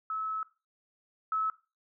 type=tone pair in turn; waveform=sine; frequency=1297 / 1297 Hz; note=E6 / E6; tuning=-28 / -28 cents; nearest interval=unison; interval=0 cents; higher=neither; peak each=-31 / -27 dBFS; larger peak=second; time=0.1-0.43 / 1.32-1.5 s; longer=first; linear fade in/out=2 ms; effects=noise-tail reverb RT60 0.3 s tail -18 dB re dry